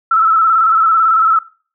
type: tone with vibrato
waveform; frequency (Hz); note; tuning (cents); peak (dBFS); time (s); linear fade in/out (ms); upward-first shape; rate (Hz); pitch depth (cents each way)
sine; 1318.5; E6; 0; -8; 0.11-1.39; 5; square; 18; 40
effects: noise-tail reverb RT60 0.4 s tail -19 dB re dry